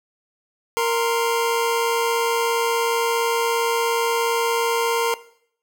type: tone pair together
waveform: 25% pulse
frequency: 464.7 / 1046.5 Hz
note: A#4 / C6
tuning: -5 / 0 cents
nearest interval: octave + major second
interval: 1405 cents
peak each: -16 / -22 dBFS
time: 0.77-5.14 s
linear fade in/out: 0 ms
effects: noise-tail reverb RT60 0.6 s tail -17 dB re dry